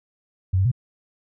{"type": "tone with pitch steps", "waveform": "sine", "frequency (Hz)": [93.1, 95.7, 124.5], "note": ["F#2", "G2", "B2"], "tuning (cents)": [11, -41, 14], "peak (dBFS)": -16, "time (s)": [0.53, 0.716], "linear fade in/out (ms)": 10, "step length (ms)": 62, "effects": []}